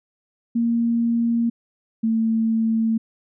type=tone pair in turn; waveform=sine; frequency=233.1 / 224.3 Hz; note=A#3 / A3; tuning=0 / +34 cents; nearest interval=minor second; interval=66 cents; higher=first; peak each=-17 dBFS; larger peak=neither; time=0.55-1.5 / 2.03-2.98 s; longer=neither; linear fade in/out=10 ms; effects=none